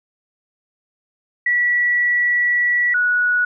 sine tone pair in turn, 1944 / 1464.6 Hz, B6 / F#6, -28 / -18 cents, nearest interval perfect fourth, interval 490 cents, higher first, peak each -14 dBFS, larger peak neither, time 1.46-2.94 / 2.94-3.45 s, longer first, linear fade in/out 5 ms, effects none

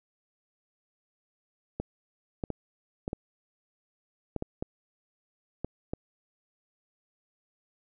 clicks, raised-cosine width 2 ms, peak -18 dBFS, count 10, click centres 1.8 / 2.438 / 2.503 / 3.079 / 3.131 / 4.363 / 4.424 / 4.625 / 5.646 / 5.935 s, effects none

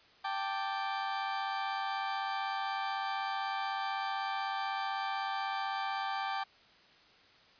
35% pulse chord, G suspended second, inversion none, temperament equal, 784 / 880 / 1174.7 Hz, G5 / A5 / D6, 0 / 0 / 0 cents, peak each -34 / -38 / -37 dBFS, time 0.24-6.44 s, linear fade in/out 10 ms, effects white hiss -61 dBFS RMS until 7.59 s + resampled to 11025 Hz

